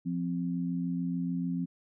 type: tone pair together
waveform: sine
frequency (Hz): 174.1 / 260.9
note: F3 / C4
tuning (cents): -5 / -5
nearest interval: perfect fifth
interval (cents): 700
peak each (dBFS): -31 / -33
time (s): 0.05-1.66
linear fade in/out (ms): 20
effects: none